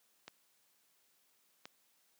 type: clicks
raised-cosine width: 0.2 ms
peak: -29 dBFS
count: 2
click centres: 0.28 / 1.655 s
effects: white hiss -73 dBFS RMS until 2.19 s + high-pass 150 Hz 12 dB/octave